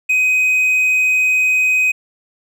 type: tone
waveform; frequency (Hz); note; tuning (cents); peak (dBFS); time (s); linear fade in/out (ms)
triangle; 2513; D#7; +17; -10; 0.09-1.92; 10
effects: none